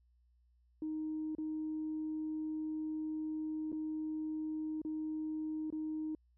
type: tone with dropouts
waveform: sine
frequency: 311.1 Hz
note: D#4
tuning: in tune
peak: -35 dBFS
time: 0.82-6.15 s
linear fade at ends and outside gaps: 2 ms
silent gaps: 1.351-1.383 / 3.719-3.727 / 4.817-4.849 / 5.703-5.725 s
effects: tanh soft clip ceiling -31 dBFS + added 60 Hz sine -67 dBFS peak until 6.37 s